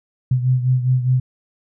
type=beating tone pair; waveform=sine; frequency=126.5 / 131.4 Hz; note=B2 / C3; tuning=+42 / +8 cents; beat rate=4.9 Hz; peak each=-15 / -21 dBFS; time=0.31-1.2 s; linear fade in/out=5 ms; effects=none